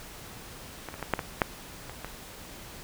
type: clicks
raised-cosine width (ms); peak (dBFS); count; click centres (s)
0.5; -22 / -23 / -30 / -17 / -8 / -15 / -6 / -24 / -20; 9; 0.887 / 0.941 / 0.996 / 1.027 / 1.137 / 1.192 / 1.418 / 1.896 / 2.046
effects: pink hiss -45 dBFS RMS until 2.83 s